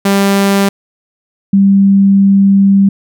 sawtooth / sine tone pair in turn, 197.9 / 196.76 Hz, G3 / G3, +17 / +7 cents, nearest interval unison, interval 10 cents, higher first, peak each -4 dBFS, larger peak neither, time 0.05-0.69 / 1.53-2.89 s, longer second, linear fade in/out 5 ms, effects none

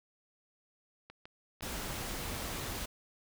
clicks, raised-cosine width 0.3 ms, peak -33 dBFS, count 5, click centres 1.1 / 1.255 / 1.608 / 1.666 / 2.111 s
pink noise, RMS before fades -39 dBFS, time 1.62-2.86 s, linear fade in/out 10 ms
effects none

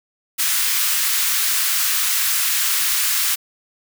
white high-pass noise, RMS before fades -19 dBFS, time 0.38-3.36 s, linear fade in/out 20 ms, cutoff 1200 Hz, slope 24 dB/octave, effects none

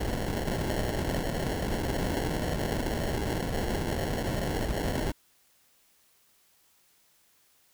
pink noise with sample-and-hold, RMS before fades -30 dBFS, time 0-5.12 s, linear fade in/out 10 ms, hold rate 1225 Hz, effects white hiss -65 dBFS RMS until 7.73 s

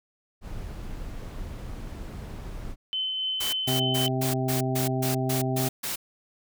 brown noise, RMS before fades -36 dBFS, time 0.41-2.76 s, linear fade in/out 50 ms
sine tone with tremolo, 3055 Hz, G7, 45 cents flat, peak -25 dBFS, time 2.93-4.08 s, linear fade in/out 0 ms, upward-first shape triangle, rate 3.6 Hz, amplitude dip 30%
white noise bursts, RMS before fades -31 dBFS, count 10, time 3.4-5.96 s, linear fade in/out 10 ms, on 130 ms, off 140 ms
harmonic tone, 130 Hz, C3, 11 cents flat, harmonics 1 / 2 / 3 / 5 / 6, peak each -27 / -30 / -32 / -34 / -35 dBFS, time 3.67-5.69 s, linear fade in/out 10 ms
effects none

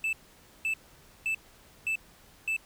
triangle tone bursts, 2637 Hz, E7, in tune, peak -25 dBFS, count 5, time 0.04-2.565 s, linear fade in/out 2 ms, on 89 ms, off 520 ms, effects pink hiss -57 dBFS RMS until 2.65 s

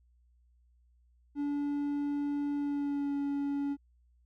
triangle tone with pitch glide, 287.9 to 282.8 Hz, D4 to C#4, -34 to +35 cents, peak -28 dBFS, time 1.35-3.77 s, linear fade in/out 50 ms, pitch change -31 cents, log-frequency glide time 2.56-3.15 s, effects added 60 Hz sine -63 dBFS peak until 4.25 s

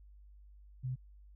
sine tone, 128.4 Hz, C3, 32 cents flat, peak -34 dBFS, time 0.83-0.96 s, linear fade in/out 20 ms, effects added 50 Hz sine -54 dBFS peak until 1.35 s

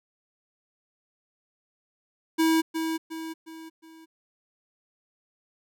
square tone with echo, 322.9 Hz, E4, 36 cents flat, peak -20 dBFS, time 2.38-2.62 s, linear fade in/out 20 ms, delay 360 ms, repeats 4, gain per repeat -7 dB, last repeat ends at 4.06 s, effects none

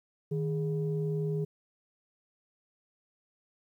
sine tone pair together, 155.56 / 413.9 Hz, D#3 / G#4, 0 / -6 cents, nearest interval octave + perfect fourth, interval 1694 cents, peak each -29 / -33 dBFS, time 0.31-1.45 s, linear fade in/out 10 ms, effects tanh soft clip ceiling -21 dBFS + 11-bit

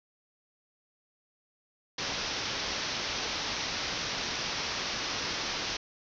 white low-pass noise, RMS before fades -34 dBFS, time 1.98-5.77 s, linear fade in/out 5 ms, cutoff 6000 Hz, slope 96 dB/octave, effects none

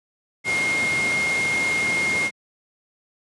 sine tone in noise, 2136 Hz, C7, 35 cents sharp, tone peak -20 dBFS, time 0.44-2.31 s, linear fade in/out 50 ms, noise pink, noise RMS -28 dBFS, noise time 0.44-2.31 s, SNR +5 dB, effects high-pass 150 Hz 12 dB/octave + resampled to 22050 Hz

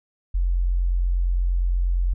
sine tone, 44.29 Hz, F1, 25 cents sharp, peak -18 dBFS, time 0.34-2.14 s, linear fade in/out 10 ms, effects none

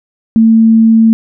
sine tone, 224.4 Hz, A3, 34 cents sharp, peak -3 dBFS, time 0.36-1.13 s, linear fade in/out 0 ms, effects none

